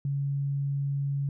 sine tone, 140 Hz, C#3, 18 cents sharp, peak -26 dBFS, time 0.05-1.29 s, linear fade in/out 2 ms, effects none

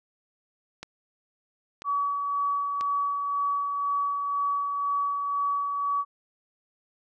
click train, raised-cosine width 0.2 ms, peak -20 dBFS, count 3, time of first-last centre 0.83-2.81 s, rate 1.01 Hz
sine tone with tremolo, 1137 Hz, C#6, 44 cents sharp, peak -23 dBFS, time 1.84-6.05 s, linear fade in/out 50 ms, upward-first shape sine, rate 2 Hz, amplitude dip 35%
effects none

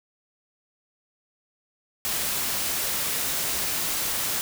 white noise, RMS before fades -27 dBFS, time 2.05-4.41 s, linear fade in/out 0 ms, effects none

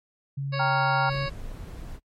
sine tone with pitch glide, 138.59 to 137.08 Hz, C#3 to C#3, 0 to -19 cents, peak -27 dBFS, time 0.37-1.27 s, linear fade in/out 10 ms, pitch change -19 cents, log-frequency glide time 0.49-0.57 s
harmonic tone, 554.4 Hz, C#5, in tune, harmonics 1 / 2 / 3 / 4 / 5 / 7 / 8 / 9, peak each -32 / -35 / -37 / -38 / -39 / -40 / -41 / -42 dBFS, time 0.52-1.3 s, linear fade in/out 20 ms
sine chord, G half-diminished seventh, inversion none, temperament equal, 784 / 932.3 / 1108.7 / 1396.9 Hz, G5 / Bb5 / Db6 / F6, 0 / 0 / 0 / 0 cents, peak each -26 / -27 / -30 / -26 dBFS, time 0.59-1.1 s, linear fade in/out 10 ms
brown noise, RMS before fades -37 dBFS, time 1.08-2 s, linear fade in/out 50 ms
effects noise-tail reverb RT60 0.1 s tail -25 dB re dry + MP3 64 kbps

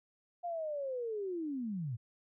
sine linear sweep, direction down, 710 to 106.3 Hz, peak -35 dBFS, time 0.43-1.97 s, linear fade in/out 20 ms, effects none

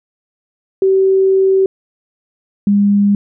sine tone pair in turn, 383.6 / 202.6 Hz, G4 / G#3, -37 / -43 cents, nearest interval major seventh, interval 1106 cents, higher first, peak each -8 dBFS, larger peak neither, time 0.82-1.66 / 2.67-3.15 s, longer first, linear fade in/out 2 ms, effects none

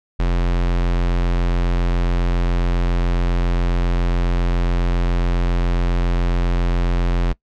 square tone, 43.65 Hz, F1, in tune, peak -16 dBFS, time 0.19-7.33 s, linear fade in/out 10 ms, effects noise-tail reverb RT60 0.1 s tail -22 dB re dry + low-pass 4000 Hz 12 dB/octave

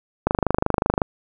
click train, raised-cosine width 1 ms, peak -3 dBFS, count 20, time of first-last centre 0.27-1.018 s, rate 25.4 Hz, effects none

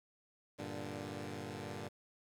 10% pulse chord, G minor, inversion none, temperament equal, 98 / 116.54 / 146.83 Hz, G2 / Bb2 / D3, 0 / 0 / 0 cents, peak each -38 / -39 / -39 dBFS, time 0.58-1.89 s, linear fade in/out 20 ms, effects low-pass 10000 Hz 12 dB/octave + 10-bit

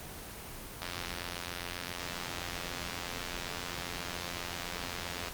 click train, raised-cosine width 0.2 ms, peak -19 dBFS, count 392, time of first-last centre 0.82-5.283 s, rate 87.6 Hz, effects pink hiss -44 dBFS RMS until 5.33 s + Opus 24 kbps

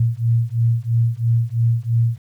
sine beating tone pair, 114.8 / 117.8 Hz, A#2 / A#2, -26 / +19 cents, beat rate 3 Hz, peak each -18 dBFS, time 0-2.18 s, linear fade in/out 5 ms, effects 9-bit

